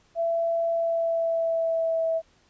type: tone with pitch glide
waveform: sine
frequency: 669 to 653 Hz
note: E5 to E5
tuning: +25 to -17 cents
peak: -22 dBFS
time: 0.15-2.22 s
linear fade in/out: 50 ms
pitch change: -42 cents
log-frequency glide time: 0.71-2.07 s
effects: pink hiss -62 dBFS RMS until 2.49 s + resampled to 16000 Hz